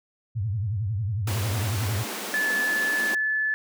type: tone with vibrato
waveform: sine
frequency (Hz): 104.4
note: G#2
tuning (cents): +10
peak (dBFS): -24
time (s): 0.35-2.04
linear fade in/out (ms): 20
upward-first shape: triangle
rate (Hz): 11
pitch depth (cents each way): 250
type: high-pass noise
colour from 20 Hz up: pink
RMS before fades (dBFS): -33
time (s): 1.27-3.15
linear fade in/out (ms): 5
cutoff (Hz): 190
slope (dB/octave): 96
type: tone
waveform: sine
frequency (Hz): 1733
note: A6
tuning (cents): -27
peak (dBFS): -22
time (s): 2.34-3.54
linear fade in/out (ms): 0
effects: none